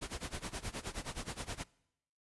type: noise with tremolo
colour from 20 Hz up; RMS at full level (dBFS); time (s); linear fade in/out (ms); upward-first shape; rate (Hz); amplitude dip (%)
pink; -39; 0.01-1.64; 20; sine; 9.5; 90
effects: noise-tail reverb RT60 0.8 s tail -23 dB re dry + resampled to 24000 Hz